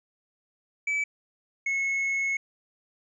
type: tone pair in turn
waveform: triangle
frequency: 2300 / 2186 Hz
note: D7 / C#7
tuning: -37 / -25 cents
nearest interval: minor second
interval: 88 cents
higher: first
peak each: -23 dBFS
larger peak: neither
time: 0.87-1.04 / 1.66-2.37 s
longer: second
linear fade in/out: 5 ms
effects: resampled to 22050 Hz